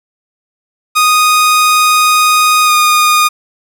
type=tone with pitch glide; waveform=sawtooth; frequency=1241 to 1226.7 Hz; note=D#6 to D#6; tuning=-5 to -25 cents; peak=-3 dBFS; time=0.95-3.29 s; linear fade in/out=20 ms; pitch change=-20 cents; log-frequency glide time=2.65-2.71 s; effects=none